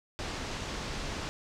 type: low-pass noise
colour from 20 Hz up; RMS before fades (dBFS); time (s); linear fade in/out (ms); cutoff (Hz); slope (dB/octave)
pink; -37; 0.19-1.29; 0; 6700; 24
effects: none